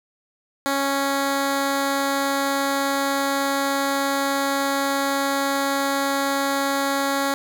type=tone; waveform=10% pulse; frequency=276.6 Hz; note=C#4; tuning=4 cents flat; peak=-12 dBFS; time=0.66-7.34 s; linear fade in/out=0 ms; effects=none